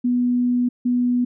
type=tone pair in turn; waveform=sine; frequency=245.6 / 245.6 Hz; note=B3 / B3; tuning=-9 / -9 cents; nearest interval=unison; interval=0 cents; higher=neither; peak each=-16 dBFS; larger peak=neither; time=0.04-0.69 / 0.85-1.25 s; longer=first; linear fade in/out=10 ms; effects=none